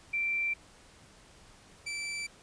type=tone pair in turn; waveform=sine / sawtooth; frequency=2349 / 2329 Hz; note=D7 / D7; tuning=0 / -15 cents; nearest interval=unison; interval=15 cents; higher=first; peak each=-28 / -31 dBFS; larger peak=first; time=0.13-0.54 / 1.86-2.27 s; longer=neither; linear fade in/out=10 ms; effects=pink hiss -57 dBFS RMS until 2.42 s + resampled to 22050 Hz